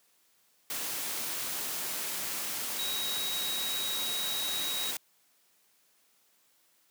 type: tone in noise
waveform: sine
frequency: 3817 Hz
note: A#7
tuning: 40 cents sharp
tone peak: -33 dBFS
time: 2.79-4.91 s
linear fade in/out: 2 ms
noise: white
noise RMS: -35 dBFS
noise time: 0.7-4.97 s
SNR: -1 dB
effects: white hiss -68 dBFS RMS until 6.9 s + high-pass 150 Hz 12 dB/octave